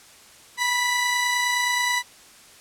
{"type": "tone pair together", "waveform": "sawtooth", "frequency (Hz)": [976, 1981.5], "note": ["B5", "B6"], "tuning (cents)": [-21, 5], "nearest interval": "octave", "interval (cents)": 1226, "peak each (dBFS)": [-21, -19], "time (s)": [0.57, 2.03], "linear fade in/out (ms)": 50, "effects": ["white hiss -49 dBFS RMS until 2.6 s", "low-pass 10000 Hz 12 dB/octave"]}